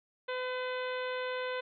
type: harmonic tone with a mistuned harmonic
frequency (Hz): 506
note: B4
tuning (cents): +42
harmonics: 1 / 2 / 3 / 4 / 5 / 6 / 7 / 8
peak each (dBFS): -35 / -41 / -41 / -45 / -47 / -50 / -48 / -55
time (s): 0.28-1.61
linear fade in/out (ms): 10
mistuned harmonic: 8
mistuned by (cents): +23
effects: none